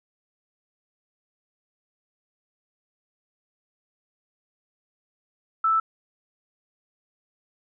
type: tone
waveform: sine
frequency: 1318.5 Hz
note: E6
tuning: in tune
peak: -18 dBFS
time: 5.64-5.8 s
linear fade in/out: 5 ms
effects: none